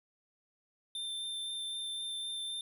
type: tone with vibrato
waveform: square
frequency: 3574 Hz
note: A7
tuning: 26 cents sharp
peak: -37 dBFS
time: 0.95-2.61 s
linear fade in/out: 2 ms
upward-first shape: sine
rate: 3.9 Hz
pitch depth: 9 cents each way
effects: none